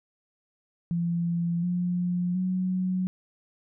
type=tone with pitch steps; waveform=sine; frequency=170.7 / 177.54 / 184.65 Hz; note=F3 / F3 / F#3; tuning=-39 / +29 / -3 cents; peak=-24 dBFS; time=0.91-3.07 s; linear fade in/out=0 ms; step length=720 ms; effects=none